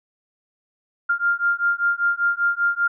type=beating tone pair; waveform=sine; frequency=1396.9 / 1402 Hz; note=F6 / F6; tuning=0 / +6 cents; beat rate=5.1 Hz; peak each=-21 dBFS; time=1.09-2.88 s; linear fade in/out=10 ms; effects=none